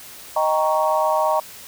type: chord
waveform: sine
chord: Eb dominant seventh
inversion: none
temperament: equal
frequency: 622.3 / 784 / 932.3 / 1108.7 Hz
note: Eb5 / G5 / Bb5 / Db6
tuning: 0 / 0 / 0 / 0 cents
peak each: -20 / -24 / -21 / -24 dBFS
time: 0.36-1.4 s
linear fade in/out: 5 ms
effects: white hiss -40 dBFS RMS until 1.67 s